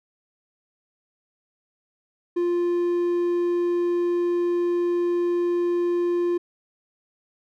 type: tone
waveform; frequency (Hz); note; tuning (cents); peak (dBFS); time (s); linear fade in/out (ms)
triangle; 349.2; F4; 0; -18; 2.36-6.38; 10
effects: none